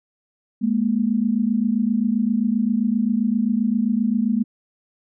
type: tone pair together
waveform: sine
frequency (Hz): 210 / 237.6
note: G#3 / A#3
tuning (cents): +19 / +33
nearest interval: major second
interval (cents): 214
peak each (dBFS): -20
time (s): 0.61-4.44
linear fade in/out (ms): 20
effects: none